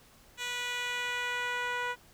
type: tone with band-pass filter sweep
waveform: 10% pulse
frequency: 489.5 Hz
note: B4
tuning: 15 cents flat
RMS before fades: -34 dBFS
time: 0.37-1.96 s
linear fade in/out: 50 ms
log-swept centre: 4100 to 1100 Hz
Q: 0.81
effects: pink hiss -59 dBFS RMS until 2.13 s